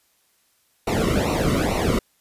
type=noise with flanger; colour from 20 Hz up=brown; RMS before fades=-21 dBFS; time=0.87-1.99 s; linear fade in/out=5 ms; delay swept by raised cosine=0.6 to 1.23 ms; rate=2.3 Hz; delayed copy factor=-0.95; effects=white hiss -64 dBFS RMS until 2.2 s + resampled to 32000 Hz